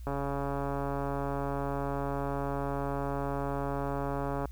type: click train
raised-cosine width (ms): 1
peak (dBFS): -20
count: 615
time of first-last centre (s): 0.07-4.456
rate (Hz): 140
effects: added 60 Hz sine -40 dBFS peak until 4.51 s + white hiss -63 dBFS RMS until 4.51 s